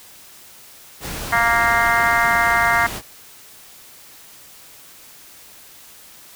pink noise, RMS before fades -29 dBFS, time 1-3.02 s, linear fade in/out 50 ms
harmonic tone, 233.1 Hz, A#3, in tune, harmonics 3 / 4 / 5 / 6 / 7 / 8 / 9, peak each -22 / -22 / -22 / -22 / -22 / -22 / -22 dBFS, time 1.32-2.87 s, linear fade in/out 10 ms
effects white hiss -44 dBFS RMS until 6.35 s

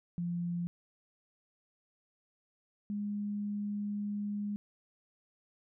sine tone pair in turn, 173.3 / 205.7 Hz, F3 / G#3, -13 / -16 cents, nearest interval minor third, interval 297 cents, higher second, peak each -32 / -33 dBFS, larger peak first, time 0.18-0.67 / 2.9-4.56 s, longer second, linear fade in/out 0 ms, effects none

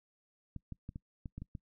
clicks, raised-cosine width 5 ms, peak -30 dBFS, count 8, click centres 0.563 / 0.723 / 0.891 / 0.959 / 1.258 / 1.38 / 1.42 / 1.552 s, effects noise-tail reverb RT60 0.1 s tail -24 dB re dry

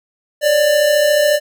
square tone pair together, 560.9 / 595 Hz, C#5 / D5, +20 / +22 cents, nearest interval minor second, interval 102 cents, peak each -20 / -12 dBFS, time 0.41-1.4 s, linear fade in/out 50 ms, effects none

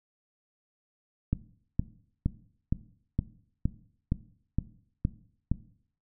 click train, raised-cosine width 5 ms, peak -13 dBFS, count 10, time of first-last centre 1.33-5.516 s, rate 2.15 Hz, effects noise-tail reverb RT60 0.6 s tail -17 dB re dry

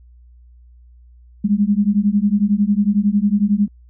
sine beating tone pair, 199.5 / 210.5 Hz, G3 / G#3, +31 / +24 cents, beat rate 11 Hz, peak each -16 dBFS, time 1.44-3.68 s, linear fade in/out 10 ms, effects added 60 Hz sine -43 dBFS peak until 3.89 s

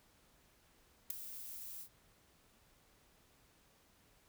violet noise with ADSR envelope, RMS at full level -33 dBFS, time 1.1-1.89 s, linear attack 5 ms, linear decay 6 ms, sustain -15 dB, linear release 82 ms, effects pink hiss -69 dBFS RMS until 4.28 s

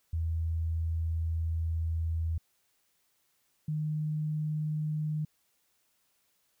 sine tone pair in turn, 81.7 / 153.08 Hz, E2 / D#3, -15 / -28 cents, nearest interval major seventh, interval 1087 cents, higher second, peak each -28 / -29 dBFS, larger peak first, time 0.13-2.38 / 3.68-5.25 s, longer first, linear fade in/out 5 ms, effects white hiss -73 dBFS RMS until 6.6 s

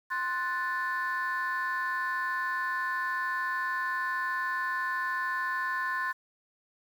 sine chord, F# diminished, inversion second, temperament equal, 1046.5 / 1480 / 1760 Hz, C6 / F#6 / A6, 0 / 0 / 0 cents, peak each -31 / -34 / -31 dBFS, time 0.1-6.13 s, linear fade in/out 20 ms, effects tanh soft clip ceiling -23 dBFS + 9-bit

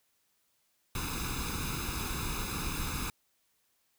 pink noise with comb filter, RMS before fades -35 dBFS, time 0.95-3.1 s, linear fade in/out 2 ms, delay 0.79 ms, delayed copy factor +0.8, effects white hiss -74 dBFS RMS until 3.98 s

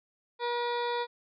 harmonic tone with a mistuned harmonic, 479.7 Hz, A#4, 50 cents sharp, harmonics 1 / 2 / 3 / 4 / 5 / 7 / 8 / 9 / 10, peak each -32 / -32 / -42 / -42 / -45 / -43 / -46 / -49 / -52 dBFS, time 0.39-1.07 s, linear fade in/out 50 ms, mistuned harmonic 7, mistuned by +57 cents, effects none

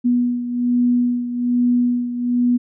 sine beating tone pair, 243.7 / 244.9 Hz, B3 / B3, -23 / -14 cents, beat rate 1.2 Hz, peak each -16 / -22 dBFS, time 0.04-2.58 s, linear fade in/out 20 ms, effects none

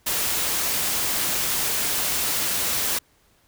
white noise, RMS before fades -24 dBFS, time 0.06-2.99 s, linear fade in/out 10 ms, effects pink hiss -61 dBFS RMS until 3.47 s

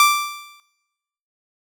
sawtooth tone with exponential decay, 1174.7 Hz, D6, in tune, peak -5 dBFS, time 0-0.6 s, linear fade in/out 1 ms, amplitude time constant 130 ms, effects noise-tail reverb RT60 1.0 s tail -20 dB re dry

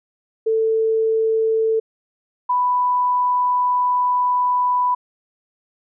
sine tone pair in turn, 444.4 / 991 Hz, A4 / B5, +17 / +6 cents, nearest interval octave + major second, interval 1389 cents, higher second, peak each -15 dBFS, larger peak neither, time 0.46-1.8 / 2.49-4.95 s, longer second, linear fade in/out 10 ms, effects none

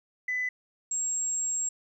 sine tone pair in turn, 2002 / 7559 Hz, B6 / A#8, +23 / +23 cents, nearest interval octave + major seventh, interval 2300 cents, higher second, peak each -26 dBFS, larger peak neither, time 0.28-0.49 / 0.91-1.69 s, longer second, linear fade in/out 5 ms, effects tanh soft clip ceiling -23 dBFS + 11-bit

